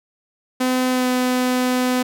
sawtooth tone with pitch glide, 254.9 to 252 Hz, C4 to B3, -45 to +35 cents, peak -13 dBFS, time 0.6-2.03 s, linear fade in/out 10 ms, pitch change -20 cents, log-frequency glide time 0.9-1.07 s, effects none

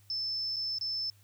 sine tone with dropouts, 5274 Hz, E8, in tune, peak -31 dBFS, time 0.1-1.1 s, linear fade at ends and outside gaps 1 ms, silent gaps 0.561-0.566 / 0.785-0.811 s, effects added 101 Hz sine -59 dBFS peak until 1.23 s + white hiss -66 dBFS RMS until 1.23 s

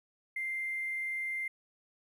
triangle tone with hard clipping, 2093 Hz, C7, in tune, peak -33 dBFS, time 0.36-1.48 s, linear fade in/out 5 ms, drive 3 dB, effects none

